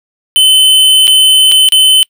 square tone with dropouts, 3048 Hz, G7, 49 cents flat, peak -4 dBFS, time 0.36-2.03 s, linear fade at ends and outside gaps 0 ms, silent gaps 1.071-1.078 / 1.516-1.52 / 1.688-1.722 s, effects noise-tail reverb RT60 0.1 s tail -26 dB re dry

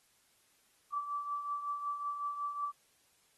sine tone with tremolo, 1160 Hz, D6, 22 cents flat, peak -32 dBFS, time 0.92-2.72 s, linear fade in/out 20 ms, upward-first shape triangle, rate 5.4 Hz, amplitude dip 65%, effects white hiss -70 dBFS RMS until 3.37 s + AAC 32 kbps

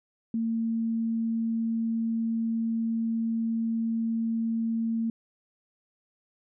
sine tone, 227.1 Hz, A#3, 45 cents flat, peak -25 dBFS, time 0.34-5.1 s, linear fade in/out 2 ms, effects none

